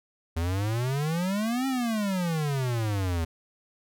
square exponential two-way sweep, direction up then down, 80.1 to 271.1 to 80.1 Hz, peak -26 dBFS, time 0.36-3.25 s, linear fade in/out 10 ms, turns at 1.67 s, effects none

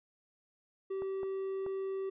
triangle tone, 385.8 Hz, G4, 28 cents flat, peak -32 dBFS, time 0.9-2.1 s, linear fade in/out 10 ms
clicks, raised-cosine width 1 ms, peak -32 dBFS, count 3, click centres 1.021 / 1.232 / 1.664 s
effects resampled to 8000 Hz

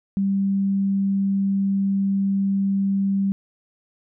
sine tone, 196.2 Hz, G3, 2 cents sharp, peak -18 dBFS, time 0.17-3.32 s, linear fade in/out 0 ms, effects none

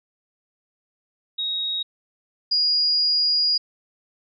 sine tone pair in turn, 3779 / 4871 Hz, A#7 / D#8, +23 / -38 cents, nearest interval major third, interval 439 cents, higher second, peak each -23 / -17 dBFS, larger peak second, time 1.38-1.83 / 2.51-3.58 s, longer second, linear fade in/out 10 ms, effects none

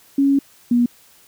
sine tone pair in turn, 277.2 / 240.8 Hz, C#4 / B3, 0 / -44 cents, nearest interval major second, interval 244 cents, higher first, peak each -12 / -12 dBFS, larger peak neither, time 0.18-0.39 / 0.71-0.86 s, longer first, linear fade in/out 5 ms, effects white hiss -51 dBFS RMS until 1.27 s

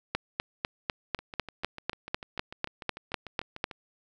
two click trains, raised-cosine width 0.3 ms, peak -11 / -24 dBFS, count 15 / 18, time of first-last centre 0.15-3.641 / 1.19-3.712 s, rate 4.01 / 6.74 Hz, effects none

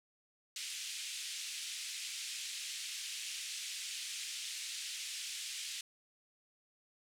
pink band-pass noise, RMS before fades -43 dBFS, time 0.56-5.81 s, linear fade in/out 2 ms, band 2500 to 9300 Hz, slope 24 dB/octave, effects none

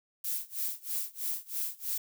violet noise with tremolo, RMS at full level -32 dBFS, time 0.24-1.98 s, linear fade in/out 5 ms, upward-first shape sine, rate 3.1 Hz, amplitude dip 95%, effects none

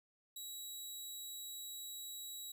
15% pulse tone, 3876 Hz, B7, 33 cents flat, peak -38 dBFS, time 0.36-2.52 s, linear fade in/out 5 ms, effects none

